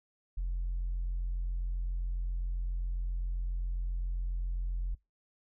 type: tone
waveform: sine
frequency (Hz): 43.73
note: F1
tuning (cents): +3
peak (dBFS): -29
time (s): 0.37-4.95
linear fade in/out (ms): 10
effects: noise-tail reverb RT60 0.2 s tail -24 dB re dry + tanh soft clip ceiling -28 dBFS